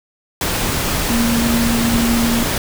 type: tone in noise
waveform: sine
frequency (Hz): 233.4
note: A#3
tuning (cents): +2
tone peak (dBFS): -15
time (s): 1.1-2.43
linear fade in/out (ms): 2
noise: pink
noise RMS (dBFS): -19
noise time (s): 0.41-2.58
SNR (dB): +1
effects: none